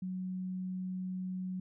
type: tone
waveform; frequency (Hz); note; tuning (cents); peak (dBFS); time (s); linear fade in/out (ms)
sine; 185; F#3; 0; -35; 0.02-1.6; 5
effects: none